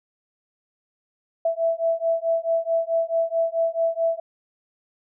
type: beating tone pair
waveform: sine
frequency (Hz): 659.3 / 663.9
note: E5 / E5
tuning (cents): 0 / +12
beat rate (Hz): 4.6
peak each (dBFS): -23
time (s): 1.45-4.2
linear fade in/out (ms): 5
effects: none